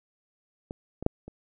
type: clicks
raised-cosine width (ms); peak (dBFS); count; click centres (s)
2; -22 / -22 / -8 / -28; 4; 0.709 / 1.026 / 1.064 / 1.28
effects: none